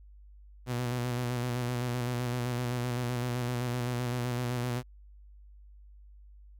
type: tone with vibrato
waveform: sawtooth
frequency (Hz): 122.7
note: B2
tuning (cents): -11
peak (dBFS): -26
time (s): 0.66-4.83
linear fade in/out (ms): 50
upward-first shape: square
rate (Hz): 7.8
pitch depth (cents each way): 32
effects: added 50 Hz sine -50 dBFS peak until 6.59 s